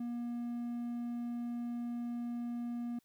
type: tone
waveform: triangle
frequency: 238.6 Hz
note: A#3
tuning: 41 cents sharp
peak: -34 dBFS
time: 0-2.99 s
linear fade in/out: 5 ms
effects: white hiss -75 dBFS RMS until 3.04 s